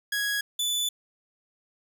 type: tone pair in turn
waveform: sawtooth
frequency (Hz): 1661.2 / 3484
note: G#6 / A7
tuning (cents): 0 / -18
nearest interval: octave + minor second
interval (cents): 1282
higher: second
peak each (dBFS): -22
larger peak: neither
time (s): 0.12-0.41 / 0.59-0.89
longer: second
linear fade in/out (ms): 5
effects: none